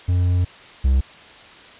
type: tone pair in turn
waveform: triangle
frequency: 89.5 / 65.9 Hz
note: F2 / C2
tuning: +43 / +13 cents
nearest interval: perfect fourth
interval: 530 cents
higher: first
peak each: -13 / -11 dBFS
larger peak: second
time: 0.08-0.45 / 0.84-1.01 s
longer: first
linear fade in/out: 10 ms
effects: white hiss -43 dBFS RMS until 1.79 s + resampled to 8000 Hz